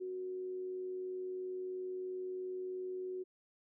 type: tone with amplitude modulation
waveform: sine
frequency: 369.5 Hz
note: F#4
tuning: 2 cents flat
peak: -37 dBFS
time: 0-3.24 s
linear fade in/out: 20 ms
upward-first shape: sine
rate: 103 Hz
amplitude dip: 25%
effects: none